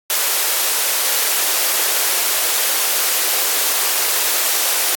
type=high-pass noise; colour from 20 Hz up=white; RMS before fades=-17 dBFS; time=0.1-4.95 s; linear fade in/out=0 ms; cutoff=380 Hz; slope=24 dB/octave; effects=AAC 64 kbps